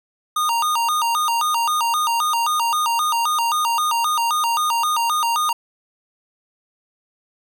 square tone with vibrato, 1069 Hz, C6, 37 cents sharp, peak -18 dBFS, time 0.36-5.53 s, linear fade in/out 5 ms, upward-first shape square, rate 3.8 Hz, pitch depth 240 cents each way, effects none

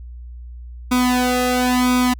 sawtooth tone with flanger, 250 Hz, B3, 21 cents sharp, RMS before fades -17 dBFS, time 0.91-2.14 s, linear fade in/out 10 ms, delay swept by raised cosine 0.84 to 1.54 ms, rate 0.97 Hz, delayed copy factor +1, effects added 60 Hz sine -32 dBFS peak until 2.19 s

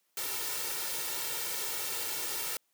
white noise with comb filter, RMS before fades -35 dBFS, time 0.17-2.57 s, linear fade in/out 2 ms, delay 2.2 ms, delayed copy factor +0.75, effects white hiss -75 dBFS RMS until 2.73 s + high-pass 150 Hz 12 dB/octave

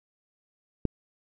click, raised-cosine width 3 ms, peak -12 dBFS, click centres 0.853 s, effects none

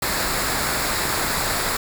pink noise with comb filter, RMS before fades -23 dBFS, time 0.02-1.77 s, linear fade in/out 5 ms, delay 0.33 ms, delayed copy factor -0.55, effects none

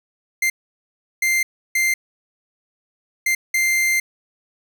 45% pulse tone bursts at uneven times, 2093 Hz, C7, in tune, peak -16 dBFS, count 5, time 0.42-0.5 / 1.22-1.43 / 1.75-1.94 / 3.26-3.35 / 3.54-4 s, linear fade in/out 5 ms, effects none

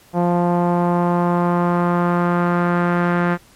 sawtooth tone with low-pass filter sweep, 174.7 Hz, F3, 1 cent sharp, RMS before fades -17 dBFS, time 0.13-3.38 s, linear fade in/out 50 ms, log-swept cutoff 810 to 1600 Hz, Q 2.4, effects pink hiss -50 dBFS RMS until 3.55 s + MP3 64 kbps

